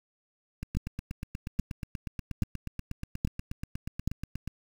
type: two click trains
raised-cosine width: 5 ms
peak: -23 / -15 dBFS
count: 33 / 5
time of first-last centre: 0.63-4.476 / 0.77-4.076 s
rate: 8.32 / 1.21 Hz
effects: 7-bit